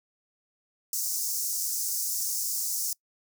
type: high-pass noise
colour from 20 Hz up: pink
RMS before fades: -30 dBFS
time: 0.93-2.93 s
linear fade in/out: 2 ms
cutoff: 5300 Hz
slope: 48 dB/octave
effects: noise-tail reverb RT60 0.1 s tail -24 dB re dry